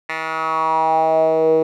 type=tone with band-pass filter sweep; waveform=10% pulse; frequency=160 Hz; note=D#3; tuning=49 cents sharp; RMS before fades=-17 dBFS; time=0.09-1.63 s; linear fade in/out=5 ms; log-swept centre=1800 to 430 Hz; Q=5.4; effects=none

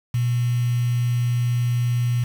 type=tone with quantisation; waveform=sine; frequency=121.3 Hz; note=B2; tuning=31 cents flat; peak=-18 dBFS; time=0.14-2.24 s; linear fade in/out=5 ms; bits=6; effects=none

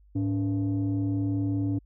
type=tone pair together; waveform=sine; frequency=106.91 / 285.9 Hz; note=A2 / D4; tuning=-49 / -46 cents; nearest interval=octave + perfect fourth; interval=1703 cents; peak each=-25 dBFS; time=0.15-1.79 s; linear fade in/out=10 ms; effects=tanh soft clip ceiling -21 dBFS + added 50 Hz sine -54 dBFS peak until 1.85 s

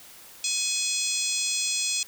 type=harmonic tone; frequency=842 Hz; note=G#5; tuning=24 cents sharp; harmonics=3 / 4 / 5 / 6 / 7 / 8 / 9 / 10; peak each=-33 / -33 / -33 / -33 / -33 / -33 / -33 / -33 dBFS; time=0.44-2.03 s; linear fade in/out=2 ms; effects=white hiss -48 dBFS RMS until 2.07 s

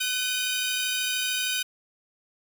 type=tone cluster; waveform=sawtooth; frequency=1506 / 2454 / 3045 / 3740 Hz; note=F#6 / D#7 / F#7 / A#7; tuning=+30 / -25 / +49 / +5 cents; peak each=-28 dBFS; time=0-1.63 s; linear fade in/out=10 ms; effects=none

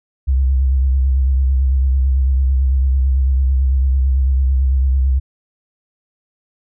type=tone with vibrato; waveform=sine; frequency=66 Hz; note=C2; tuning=16 cents sharp; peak=-11 dBFS; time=0.27-5.2 s; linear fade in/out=20 ms; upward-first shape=triangle; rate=9 Hz; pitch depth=69 cents each way; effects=none

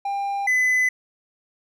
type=tone pair in turn; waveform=triangle; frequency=798 / 2011 Hz; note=G5 / B6; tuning=+31 / +31 cents; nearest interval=octave + major third; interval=1600 cents; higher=second; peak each=-21 / -15 dBFS; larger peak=second; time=0.05-0.47 / 0.47-0.89 s; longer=neither; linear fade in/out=5 ms; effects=none

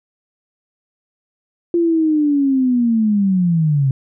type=linear sweep; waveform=sine; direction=down; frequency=346.2 to 130.81 Hz; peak=-12 dBFS; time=1.74-3.91 s; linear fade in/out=2 ms; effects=none

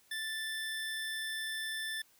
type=tone; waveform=25% pulse; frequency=1764 Hz; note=A6; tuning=4 cents sharp; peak=-32 dBFS; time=0.11-2.02 s; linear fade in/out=5 ms; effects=white hiss -66 dBFS RMS until 2.19 s

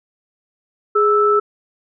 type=tone pair together; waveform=sine; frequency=415.2 / 1316 Hz; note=G#4 / E6; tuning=0 / -3 cents; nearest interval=octave + minor sixth; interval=1997 cents; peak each=-14 dBFS; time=0.95-1.4 s; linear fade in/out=10 ms; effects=none

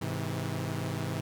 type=chord; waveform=sawtooth; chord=Ab augmented; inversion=none; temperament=equal with one note detuned; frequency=103.83 / 130.81 / 161.89 Hz; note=Ab2 / C3 / E3; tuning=0 / 0 / -31 cents; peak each=-32 dBFS; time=0.01-1.21 s; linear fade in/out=10 ms; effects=none

